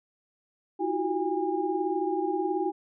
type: tone cluster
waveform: sine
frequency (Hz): 324.1 / 358.3 / 376.9 / 813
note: E4 / F4 / F#4 / G#5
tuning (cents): -29 / +44 / +32 / -37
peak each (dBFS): -31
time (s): 0.79-2.72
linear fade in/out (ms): 20
effects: none